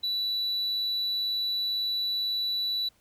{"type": "tone", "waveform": "sine", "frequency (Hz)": 3951, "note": "B7", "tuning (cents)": 0, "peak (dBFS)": -24, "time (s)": [0.03, 2.89], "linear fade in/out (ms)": 10, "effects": ["tanh soft clip ceiling -25 dBFS", "pink hiss -65 dBFS RMS until 3 s"]}